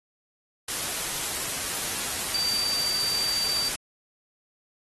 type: tone in noise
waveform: sine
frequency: 4644 Hz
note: D8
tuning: 20 cents flat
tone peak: -25 dBFS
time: 2.34-3.69 s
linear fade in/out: 5 ms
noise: white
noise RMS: -30 dBFS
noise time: 0.68-3.76 s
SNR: +2 dB
effects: AAC 32 kbps